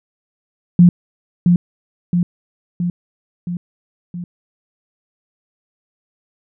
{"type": "tone with echo", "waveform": "sine", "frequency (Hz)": 175.3, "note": "F3", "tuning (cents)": 7, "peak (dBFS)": -4, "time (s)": [0.79, 0.89], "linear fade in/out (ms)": 2, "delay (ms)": 670, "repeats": 5, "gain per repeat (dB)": -4, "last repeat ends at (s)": 4.24, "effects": []}